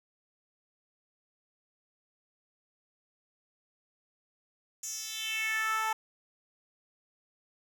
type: tone with high-pass filter sweep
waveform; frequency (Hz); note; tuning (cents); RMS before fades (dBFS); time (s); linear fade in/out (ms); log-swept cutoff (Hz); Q
10% pulse; 440; A4; 0; -33; 4.83-5.93; 5; 6900 to 890; 3.5
effects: none